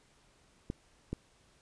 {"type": "clicks", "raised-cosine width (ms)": 3, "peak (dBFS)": -22, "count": 2, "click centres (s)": [0.701, 1.13], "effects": ["pink hiss -66 dBFS RMS until 1.61 s", "resampled to 22050 Hz"]}